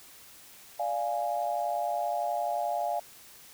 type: chord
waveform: sine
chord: D diminished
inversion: none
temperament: equal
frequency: 587.3 / 698.5 / 830.6 Hz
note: D5 / F5 / Ab5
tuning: 0 / 0 / 0 cents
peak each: -34 / -30 / -33 dBFS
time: 0.79-3 s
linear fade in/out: 10 ms
effects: white hiss -52 dBFS RMS until 3.53 s